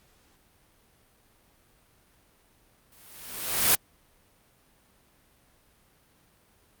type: noise with exponential growth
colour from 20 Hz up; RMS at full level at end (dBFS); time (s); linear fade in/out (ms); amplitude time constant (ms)
white; -18; 2.92-3.75; 1; 180
effects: pink hiss -63 dBFS RMS until 6.8 s + Opus 48 kbps